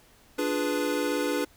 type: chord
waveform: square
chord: D diminished seventh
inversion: none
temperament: equal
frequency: 293.7 / 349.2 / 415.3 / 493.9 Hz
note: D4 / F4 / Ab4 / Cb5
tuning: 0 / 0 / 0 / 0 cents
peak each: -30 / -35 / -33 / -31 dBFS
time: 0.38-1.45 s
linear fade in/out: 10 ms
effects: pink hiss -58 dBFS RMS until 1.56 s